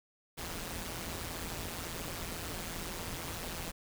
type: noise with amplitude modulation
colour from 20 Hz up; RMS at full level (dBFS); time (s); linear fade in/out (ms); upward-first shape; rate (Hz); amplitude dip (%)
pink; -37; 0.37-3.72; 20; sine; 169; 75
effects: none